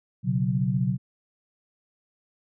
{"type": "chord", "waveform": "sine", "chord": "B suspended second", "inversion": "none", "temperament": "equal", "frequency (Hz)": [123.47, 138.59, 185], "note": ["B2", "C#3", "F#3"], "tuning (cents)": [0, 0, 0], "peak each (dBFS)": -26, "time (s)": [0.23, 0.98], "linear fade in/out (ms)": 50, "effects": []}